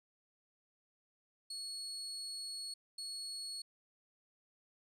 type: tone bursts at uneven times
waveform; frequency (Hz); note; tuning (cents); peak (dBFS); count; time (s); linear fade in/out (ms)
35% pulse; 4355; C#8; -31; -40; 2; 1.5-2.74 / 2.98-3.62; 5
effects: resampled to 32000 Hz